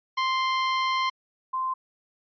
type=tone pair in turn; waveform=sawtooth / sine; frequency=1046.5 / 1040.9 Hz; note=C6 / C6; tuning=0 / -9 cents; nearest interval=unison; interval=9 cents; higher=first; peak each=-19 / -25 dBFS; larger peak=first; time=0.17-1.1 / 1.53-1.74 s; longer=first; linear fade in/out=10 ms; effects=resampled to 11025 Hz